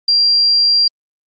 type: tone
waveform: sine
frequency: 4751 Hz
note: D8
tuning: 19 cents sharp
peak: -9 dBFS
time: 0.08-0.88 s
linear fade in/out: 5 ms
effects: Opus 32 kbps